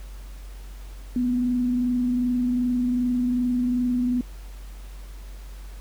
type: tone with frequency modulation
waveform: sine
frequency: 246.9 Hz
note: B3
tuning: in tune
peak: -20 dBFS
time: 1.16-4.21 s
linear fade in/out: 2 ms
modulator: 22.6 Hz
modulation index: 0.21
effects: added 47 Hz sine -36 dBFS peak until 5.8 s + pink hiss -51 dBFS RMS until 5.8 s